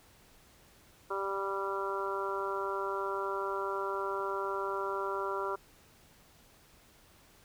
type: harmonic tone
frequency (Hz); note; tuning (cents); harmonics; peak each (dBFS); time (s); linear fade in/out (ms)
196; G3; 0; 2 / 3 / 4 / 5 / 6 / 7; -36 / -41 / -46 / -38 / -40 / -39; 1.1-5.56; 10
effects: pink hiss -61 dBFS RMS until 7.44 s